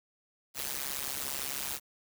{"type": "noise with amplitude modulation", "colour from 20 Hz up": "white", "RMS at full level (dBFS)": -32, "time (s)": [0.54, 1.8], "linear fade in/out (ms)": 50, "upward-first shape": "sine", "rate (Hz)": 138, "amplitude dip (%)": 100, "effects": []}